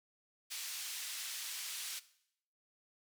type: band-pass noise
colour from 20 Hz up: pink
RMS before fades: -43 dBFS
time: 0.5-2 s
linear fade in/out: 20 ms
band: 2900 to 14000 Hz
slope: 12 dB/octave
effects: noise-tail reverb RT60 0.7 s tail -17 dB re dry